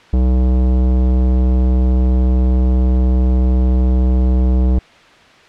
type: tone with tanh clipping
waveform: sine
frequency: 63.1 Hz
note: B1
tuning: 38 cents sharp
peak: -12 dBFS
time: 0.13-4.79 s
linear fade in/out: 5 ms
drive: 17 dB
effects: white hiss -44 dBFS RMS until 5.48 s + low-pass 3000 Hz 12 dB/octave